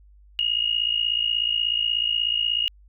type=tone with amplitude modulation; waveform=sine; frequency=2868 Hz; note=F7; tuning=45 cents sharp; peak=-17 dBFS; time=0.39-2.68 s; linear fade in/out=0 ms; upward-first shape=sine; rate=56.5 Hz; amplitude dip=80%; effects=added 50 Hz sine -49 dBFS peak until 2.88 s